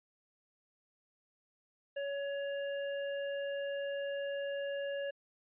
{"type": "tone", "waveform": "square", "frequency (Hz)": 561, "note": "C#5", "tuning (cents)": 21, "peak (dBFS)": -36, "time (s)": [1.96, 5.11], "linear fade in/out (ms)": 10, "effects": ["resampled to 8000 Hz"]}